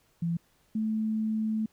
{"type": "tone pair in turn", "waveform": "sine", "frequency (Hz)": [168.8, 218.3], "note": ["E3", "A3"], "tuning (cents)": [41, -13], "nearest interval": "major third", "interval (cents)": 446, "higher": "second", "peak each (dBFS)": -26, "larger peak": "neither", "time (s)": [[0.22, 0.37], [0.75, 1.66]], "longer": "second", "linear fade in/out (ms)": 5, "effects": ["pink hiss -67 dBFS RMS until 1.72 s"]}